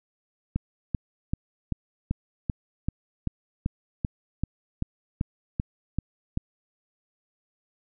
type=click train; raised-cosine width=5 ms; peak=-13 dBFS; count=16; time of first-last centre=0.56-6.374 s; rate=2.58 Hz; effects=none